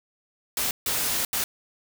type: noise bursts at uneven times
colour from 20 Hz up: white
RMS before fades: -26 dBFS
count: 3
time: 0.57-0.71 / 0.86-1.25 / 1.33-1.44 s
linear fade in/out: 2 ms
effects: none